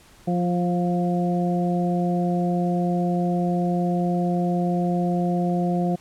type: harmonic tone with a mistuned harmonic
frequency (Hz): 176.5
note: F3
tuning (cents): +19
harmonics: 1 / 2 / 3 / 4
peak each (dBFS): -21 / -28 / -31 / -28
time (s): 0.27-5.96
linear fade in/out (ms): 10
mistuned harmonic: 2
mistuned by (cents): -17
effects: pink hiss -52 dBFS RMS until 6 s + low-pass 12000 Hz 12 dB/octave